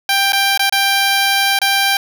10% pulse tone with dropouts, 789 Hz, G5, 11 cents sharp, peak -4 dBFS, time 0.09-1.97 s, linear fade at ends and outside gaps 2 ms, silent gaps 0.322-0.331 / 0.576-0.594 / 0.696-0.724 / 1.589-1.616 s, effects none

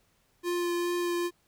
square tone with vibrato, 349.2 Hz, F4, in tune, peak -28 dBFS, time 0.43-1.31 s, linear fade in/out 50 ms, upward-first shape triangle, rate 2.4 Hz, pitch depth 12 cents each way, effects pink hiss -69 dBFS RMS until 1.47 s

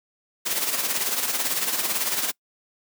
white noise with tremolo, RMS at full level -23 dBFS, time 0.45-2.32 s, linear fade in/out 20 ms, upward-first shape sine, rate 18 Hz, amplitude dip 55%, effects noise-tail reverb RT60 0.1 s tail -25 dB re dry + high-pass 200 Hz 12 dB/octave

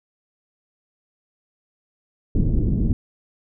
pink low-pass noise, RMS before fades -19 dBFS, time 2.35-2.93 s, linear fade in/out 2 ms, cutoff 290 Hz, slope 24 dB/octave, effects none

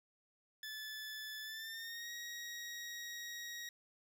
20% pulse tone with pitch glide, 1736 to 1893.1 Hz, A6 to A#6, -24 to +26 cents, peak -39 dBFS, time 0.63-3.69 s, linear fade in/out 2 ms, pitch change +150 cents, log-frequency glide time 1.43-2.11 s, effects none

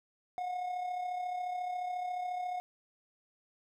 triangle tone with amplitude modulation, 724 Hz, F#5, 38 cents flat, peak -30 dBFS, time 0.38-2.6 s, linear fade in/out 0 ms, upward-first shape sine, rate 34.2 Hz, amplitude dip 45%, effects none

